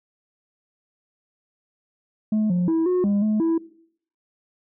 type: tone with pitch steps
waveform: sine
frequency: 215 / 177.7 / 325.9 / 363 / 202.7 / 214.2 / 328.9 Hz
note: A3 / F3 / E4 / F#4 / G#3 / A3 / E4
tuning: -40 / +30 / -20 / -33 / -42 / -46 / -4 cents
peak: -15 dBFS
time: 2.32-3.58 s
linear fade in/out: 5 ms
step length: 180 ms
effects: noise-tail reverb RT60 0.6 s tail -20 dB re dry + tanh soft clip ceiling -17 dBFS